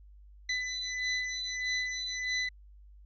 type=beating tone pair; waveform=25% pulse; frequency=2000 / 2001.6 Hz; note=B6 / B6; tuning=+21 / +23 cents; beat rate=1.6 Hz; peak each=-31 dBFS; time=0.49-2.49 s; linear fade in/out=5 ms; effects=added 50 Hz sine -51 dBFS peak until 3.05 s + resampled to 16000 Hz